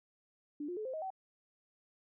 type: tone with pitch steps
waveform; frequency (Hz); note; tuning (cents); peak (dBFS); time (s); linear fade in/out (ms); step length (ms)
sine; 293.7 / 355.4 / 430 / 520.3 / 629.6 / 761.8; D4 / F4 / A4 / C5 / D#5 / G5; 0 / +30 / -40 / -10 / +20 / -50; -37; 0.6-1.104; 5; 84
effects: none